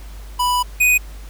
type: tone pair in turn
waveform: square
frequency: 987.8 / 2489 Hz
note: B5 / D#7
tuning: 0 / 0 cents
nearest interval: octave + major third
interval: 1600 cents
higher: second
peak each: -16 / -12 dBFS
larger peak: second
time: 0.39-0.63 / 0.8-0.98 s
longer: first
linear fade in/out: 10 ms
effects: added 50 Hz sine -32 dBFS peak until 1.29 s + pink hiss -45 dBFS RMS until 1.29 s